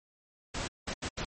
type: noise bursts at uneven times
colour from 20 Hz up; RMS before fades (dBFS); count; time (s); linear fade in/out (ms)
pink; -35; 4; 0.54-0.68 / 0.87-0.94 / 1.02-1.09 / 1.17-1.25; 10
effects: MP3 32 kbps